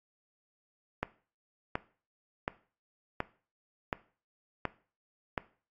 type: click train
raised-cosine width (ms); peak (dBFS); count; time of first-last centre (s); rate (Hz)
0.5; -15; 7; 1.03-5.378; 1.38
effects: noise-tail reverb RT60 0.4 s tail -18 dB re dry + AAC 32 kbps